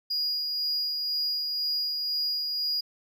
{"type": "tone with tremolo", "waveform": "triangle", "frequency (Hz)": 4876, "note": "D#8", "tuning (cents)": -36, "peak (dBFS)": -24, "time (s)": [0.1, 2.81], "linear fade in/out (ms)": 10, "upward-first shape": "sine", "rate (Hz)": 2, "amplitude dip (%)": 30, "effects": []}